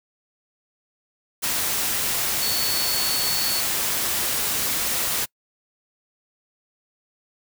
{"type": "tone in noise", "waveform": "sine", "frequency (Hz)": 4435, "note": "C#8", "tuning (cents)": 0, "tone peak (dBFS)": -25, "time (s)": [2.41, 3.61], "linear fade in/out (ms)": 20, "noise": "white", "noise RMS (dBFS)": -24, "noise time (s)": [1.42, 5.26], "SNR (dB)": -4, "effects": ["noise-tail reverb RT60 0.1 s tail -26 dB re dry"]}